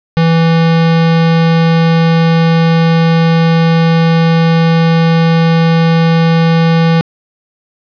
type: tone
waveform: square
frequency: 164.81 Hz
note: E3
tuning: in tune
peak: -7 dBFS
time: 0.17-7.01 s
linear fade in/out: 0 ms
effects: resampled to 11025 Hz + 8-bit